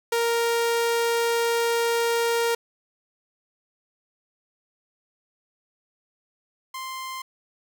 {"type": "tone pair in turn", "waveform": "sawtooth", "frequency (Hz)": [466.2, 1046.6], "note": ["A#4", "C6"], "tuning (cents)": [0, 0], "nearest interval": "octave + major second", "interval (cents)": 1400, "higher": "second", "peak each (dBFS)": [-17, -28], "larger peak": "first", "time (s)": [[0.12, 2.55], [6.74, 7.22]], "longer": "first", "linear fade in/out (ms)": 5, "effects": []}